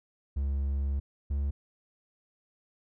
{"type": "tone pair in turn", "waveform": "triangle", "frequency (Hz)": [69.3, 70.47], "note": ["C#2", "C#2"], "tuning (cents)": [0, 29], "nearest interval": "unison", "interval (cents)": 29, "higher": "second", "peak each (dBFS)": -25, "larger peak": "neither", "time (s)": [[0.36, 1], [1.3, 1.51]], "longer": "first", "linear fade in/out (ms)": 10, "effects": []}